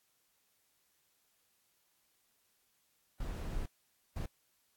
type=noise bursts at uneven times; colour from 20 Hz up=brown; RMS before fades=-38 dBFS; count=2; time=3.2-3.66 / 4.16-4.26 s; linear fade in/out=5 ms; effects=white hiss -75 dBFS RMS until 4.76 s + AAC 64 kbps